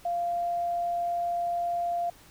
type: tone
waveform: sine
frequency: 694 Hz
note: F5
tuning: 11 cents flat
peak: -26 dBFS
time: 0.05-2.1 s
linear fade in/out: 5 ms
effects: pink hiss -54 dBFS RMS until 2.3 s